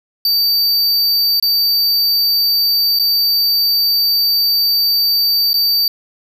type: tone with dropouts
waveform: square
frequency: 4624 Hz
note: D8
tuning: 28 cents flat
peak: -12 dBFS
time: 0.25-5.88 s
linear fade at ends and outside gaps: 2 ms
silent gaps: 1.399-1.425 / 2.989-2.996 / 5.532-5.541 s
effects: none